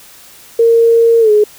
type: tone with pitch glide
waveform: sine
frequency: 461.2 to 420.5 Hz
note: A#4 to G#4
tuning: -19 to +22 cents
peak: -5 dBFS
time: 0.59-1.44 s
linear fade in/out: 5 ms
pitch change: -159 cents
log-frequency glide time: 1.2-1.31 s
effects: white hiss -39 dBFS RMS until 1.58 s